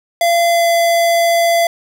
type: tone with pitch glide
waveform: square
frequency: 683 to 678.7 Hz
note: F5 to F5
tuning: -39 to -50 cents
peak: -11 dBFS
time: 0.21-1.67 s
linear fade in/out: 2 ms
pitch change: -11 cents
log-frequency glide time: 0.5-0.67 s
effects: none